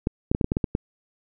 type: clicks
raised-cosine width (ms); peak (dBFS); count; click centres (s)
3; -9; 9; 0.071 / 0.315 / 0.349 / 0.412 / 0.444 / 0.519 / 0.569 / 0.642 / 0.751
effects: none